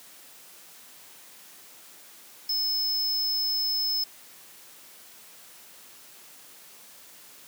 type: tone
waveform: square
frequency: 5210 Hz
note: E8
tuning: 21 cents flat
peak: -25 dBFS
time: 2.49-4.04 s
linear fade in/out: 5 ms
effects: white hiss -50 dBFS RMS until 7.47 s + high-pass 150 Hz 12 dB/octave